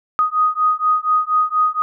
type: beating tone pair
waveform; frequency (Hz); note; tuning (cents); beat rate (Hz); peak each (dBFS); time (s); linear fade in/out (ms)
sine; 1244.5 / 1248.7; D#6 / D#6; 0 / +6; 4.2; -17; 0.19-1.82; 0
effects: none